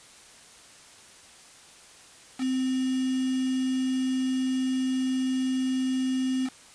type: tone with quantisation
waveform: sine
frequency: 259.5 Hz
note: C4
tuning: 14 cents flat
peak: -24 dBFS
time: 2.38-6.5 s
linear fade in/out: 50 ms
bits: 6
effects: white hiss -51 dBFS RMS until 6.74 s + resampled to 22050 Hz